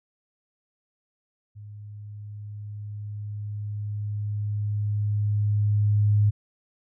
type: tone with level ramp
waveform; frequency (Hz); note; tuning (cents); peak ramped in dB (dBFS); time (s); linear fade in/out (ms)
sine; 104.1; G#2; +5; -39 to -16; 1.55-6.31; 20
effects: none